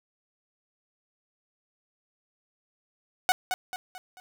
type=tone with echo; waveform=sawtooth; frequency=740 Hz; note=F#5; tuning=in tune; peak=-15 dBFS; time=3.29-3.32 s; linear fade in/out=0 ms; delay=220 ms; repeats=4; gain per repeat=-7 dB; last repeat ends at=4.2 s; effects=none